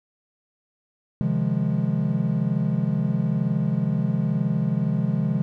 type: chord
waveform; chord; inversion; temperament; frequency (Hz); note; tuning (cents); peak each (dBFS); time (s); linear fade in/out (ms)
triangle; F minor seventh; second; equal with one note detuned; 133.41 / 155.56 / 174.61 / 207.7; C3 / Eb3 / F3 / Ab3; +34 / 0 / 0 / 0; -24; 1.21-5.42; 0
effects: none